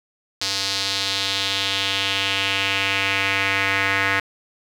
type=tone with band-pass filter sweep; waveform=square; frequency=97.7 Hz; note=G2; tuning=5 cents flat; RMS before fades=-22 dBFS; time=0.41-4.2 s; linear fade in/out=5 ms; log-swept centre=4700 to 1900 Hz; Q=2.6; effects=7-bit